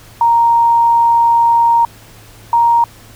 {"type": "tone pair in turn", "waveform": "sine", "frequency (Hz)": [932.3, 935.9], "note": ["A#5", "A#5"], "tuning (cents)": [0, 7], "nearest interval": "unison", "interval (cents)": 7, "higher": "second", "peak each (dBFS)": -7, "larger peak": "neither", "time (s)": [[0.21, 1.85], [2.53, 2.84]], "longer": "first", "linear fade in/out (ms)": 2, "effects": ["added 108 Hz sine -42 dBFS peak until 3.15 s", "pink hiss -41 dBFS RMS until 3.15 s"]}